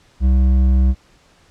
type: tone with hard clipping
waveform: sine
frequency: 64.7 Hz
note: C2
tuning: 19 cents flat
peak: -12 dBFS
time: 0.2-0.95 s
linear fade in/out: 50 ms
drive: 7 dB
effects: pink hiss -53 dBFS RMS until 1.5 s + low-pass 7000 Hz 12 dB/octave